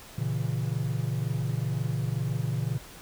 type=chord; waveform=triangle; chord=A# diminished; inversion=none; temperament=equal with one note detuned; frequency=116.54 / 138.59 / 164.24 Hz; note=A#2 / C#3 / E3; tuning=0 / 0 / -6 cents; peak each=-28 / -28 / -32 dBFS; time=0.18-2.78 s; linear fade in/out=5 ms; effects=pink hiss -47 dBFS RMS until 3.01 s